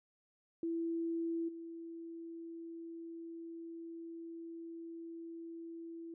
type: tone with level steps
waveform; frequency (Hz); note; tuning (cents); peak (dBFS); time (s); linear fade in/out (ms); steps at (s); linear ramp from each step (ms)
sine; 332.5; E4; +15; -34 / -44; 0.63-6.14; 2; 1.48; 10
effects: none